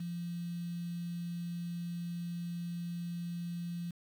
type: tone with quantisation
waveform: sine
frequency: 172.3 Hz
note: F3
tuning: 23 cents flat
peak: -36 dBFS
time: 0-3.91 s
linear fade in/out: 5 ms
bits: 9
effects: none